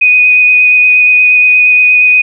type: tone with vibrato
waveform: sine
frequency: 2489 Hz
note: D#7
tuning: in tune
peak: -3 dBFS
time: 0.01-2.22 s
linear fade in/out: 10 ms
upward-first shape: sine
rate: 8.5 Hz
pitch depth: 12 cents each way
effects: none